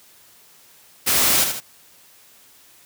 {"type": "noise with echo", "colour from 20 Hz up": "white", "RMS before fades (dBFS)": -18, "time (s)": [1.06, 1.45], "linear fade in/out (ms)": 20, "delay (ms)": 78, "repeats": 2, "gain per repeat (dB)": -6, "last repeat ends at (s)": 1.606, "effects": ["white hiss -51 dBFS RMS until 2.85 s", "high-pass 60 Hz 12 dB/octave"]}